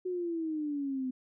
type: exponential sweep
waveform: sine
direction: down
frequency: 370.1 to 253.6 Hz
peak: -31 dBFS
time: 0.05-1.11 s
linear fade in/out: 10 ms
effects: none